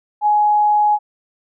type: tone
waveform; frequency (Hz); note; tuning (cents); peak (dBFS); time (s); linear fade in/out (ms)
sine; 838; G#5; +15; -11; 0.21-0.99; 50
effects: none